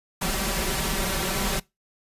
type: noise with comb filter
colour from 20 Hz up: pink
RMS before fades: -26 dBFS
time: 0.21-1.6 s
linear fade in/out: 10 ms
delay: 5.2 ms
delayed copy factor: +0.85
effects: noise-tail reverb RT60 0.2 s tail -22 dB re dry + resampled to 32000 Hz